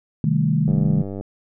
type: chord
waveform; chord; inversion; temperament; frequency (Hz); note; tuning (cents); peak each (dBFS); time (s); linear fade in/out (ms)
sine; A half-diminished seventh; first; equal with one note detuned; 129.76 / 155.56 / 196 / 220; C3 / Eb3 / G3 / A3; -14 / 0 / 0 / 0; -24 / -18 / -24 / -24; 0.24-1.02; 2
type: click train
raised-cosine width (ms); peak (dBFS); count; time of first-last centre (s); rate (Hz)
2; -18; 53; 0.68-1.21; 98.1
effects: none